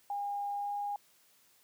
sine tone with pitch glide, 810 to 816.1 Hz, G#5 to G#5, -43 to -31 cents, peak -33 dBFS, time 0.1-0.96 s, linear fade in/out 2 ms, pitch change +12 cents, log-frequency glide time 0.52-0.74 s, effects white hiss -66 dBFS RMS until 1.63 s + high-pass 100 Hz 12 dB/octave

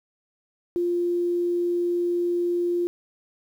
sine tone, 349.2 Hz, F4, in tune, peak -21 dBFS, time 0.76-2.87 s, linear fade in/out 0 ms, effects 9-bit

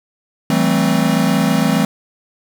square chord, A minor seventh, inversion second, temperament equal with one note detuned, 164.81 / 191.52 / 220 / 261.6 Hz, E3 / G3 / A3 / C4, 0 / -40 / 0 / 0 cents, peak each -19 dBFS, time 0.5-1.85 s, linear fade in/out 2 ms, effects none

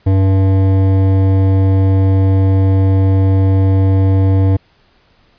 sine tone with hard clipping, 96 Hz, G2, 36 cents flat, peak -10 dBFS, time 0.06-4.57 s, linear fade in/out 10 ms, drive 13 dB, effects pink hiss -53 dBFS RMS until 5.38 s + resampled to 11025 Hz

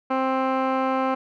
15% pulse tone with low-pass filter, 263 Hz, C4, 9 cents sharp, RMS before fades -23 dBFS, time 0.1-1.15 s, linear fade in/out 10 ms, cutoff 1600 Hz, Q 1.9, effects none

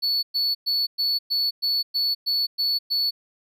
triangle tone bursts, 4435 Hz, C#8, in tune, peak -19 dBFS, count 10, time 0.02-3.11 s, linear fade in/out 20 ms, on 210 ms, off 110 ms, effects none

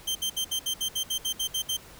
sawtooth tone bursts, 3136 Hz, G7, in tune, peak -23 dBFS, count 12, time 0.07-1.77 s, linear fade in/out 10 ms, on 83 ms, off 64 ms, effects pink hiss -49 dBFS RMS until 1.99 s

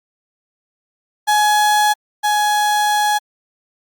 35% pulse tone pair in turn, 841 / 837.7 Hz, G#5 / G#5, +22 / +15 cents, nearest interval unison, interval 7 cents, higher first, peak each -10 / -12 dBFS, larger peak first, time 1.27-1.94 / 2.23-3.19 s, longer second, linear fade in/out 20 ms, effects Opus 48 kbps

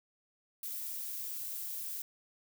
violet noise, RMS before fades -40 dBFS, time 0.63-2.02 s, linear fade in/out 2 ms, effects none

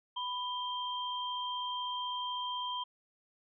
sine tone pair together, 993 / 3168 Hz, B5 / G7, +9 / +18 cents, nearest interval octave + minor sixth, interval 2009 cents, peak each -36 / -38 dBFS, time 0.16-2.84 s, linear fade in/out 10 ms, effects none

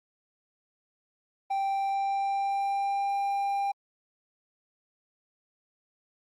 triangle tone with pitch glide, 784 to 796.8 Hz, G5 to G5, 0 to +28 cents, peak -24 dBFS, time 1.5-3.72 s, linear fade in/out 10 ms, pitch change +28 cents, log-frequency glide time 1.65-3.11 s, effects Opus 24 kbps

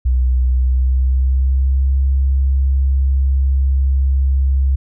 sine tone with pitch glide, 63 to 67.13 Hz, B1 to C2, +35 to +45 cents, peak -11 dBFS, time 0.05-4.76 s, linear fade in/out 10 ms, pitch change +110 cents, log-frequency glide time 0.44-1.95 s, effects none

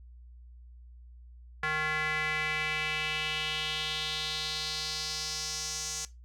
square tone with band-pass filter sweep, 154.6 Hz, D#3, 11 cents flat, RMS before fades -33 dBFS, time 1.63-6.05 s, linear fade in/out 2 ms, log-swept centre 1700 to 6500 Hz, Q 3.1, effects noise-tail reverb RT60 0.2 s tail -17 dB re dry + added 60 Hz sine -48 dBFS peak until 6.24 s

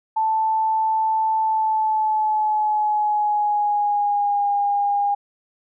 sine tone with pitch glide, 880 to 811.6 Hz, A5 to G#5, 0 to -40 cents, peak -17 dBFS, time 0.16-5.15 s, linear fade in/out 10 ms, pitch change -140 cents, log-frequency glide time 1.4-4.49 s, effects none

